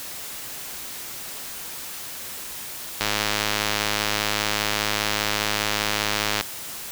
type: click train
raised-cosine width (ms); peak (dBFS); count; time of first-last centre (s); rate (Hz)
0.2; -4; 358; 3.01-6.41; 105
effects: white hiss -35 dBFS RMS until 6.91 s